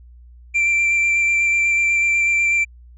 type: tone with vibrato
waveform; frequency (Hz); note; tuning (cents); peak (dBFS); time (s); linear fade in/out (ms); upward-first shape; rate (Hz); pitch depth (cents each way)
triangle; 2355; D7; +4; -13; 0.54-2.65; 20; square; 8.1; 10
effects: added 60 Hz sine -41 dBFS peak until 2.97 s + resampled to 22050 Hz